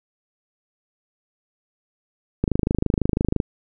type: click train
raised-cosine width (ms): 3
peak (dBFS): -6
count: 26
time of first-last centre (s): 2.44-3.402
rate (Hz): 26
effects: none